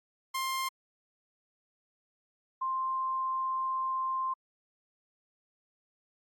sawtooth / sine tone pair in turn, 1056 / 1049.3 Hz, C6 / C6, +16 / +5 cents, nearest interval unison, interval 11 cents, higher first, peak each -27 / -29 dBFS, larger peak first, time 0.34-0.69 / 2.61-4.34 s, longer second, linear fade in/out 10 ms, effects AAC 64 kbps

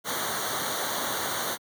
pink noise with comb filter, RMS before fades -30 dBFS, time 0.04-1.58 s, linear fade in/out 50 ms, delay 0.39 ms, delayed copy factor -0.9, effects high-pass 80 Hz 12 dB/octave

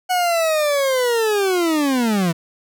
40% pulse linear sweep, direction down, 740 to 160 Hz, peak -15 dBFS, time 0.09-2.33 s, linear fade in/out 20 ms, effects none

